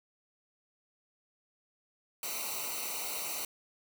white noise with comb filter, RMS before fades -37 dBFS, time 2.23-3.45 s, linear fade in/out 2 ms, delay 0.59 ms, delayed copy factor -1, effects none

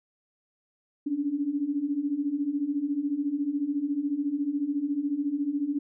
sine beating tone pair, 277.2 / 291.2 Hz, C#4 / D4, 0 / -15 cents, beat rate 14 Hz, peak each -31 / -27 dBFS, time 1.06-5.79 s, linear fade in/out 10 ms, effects none

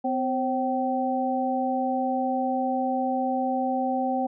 sine tone cluster, 255.5 / 535 / 770 Hz, C4 / C5 / G5, -41 / +38 / -31 cents, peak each -27 / -30 / -26 dBFS, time 0.04-4.27 s, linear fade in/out 10 ms, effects none

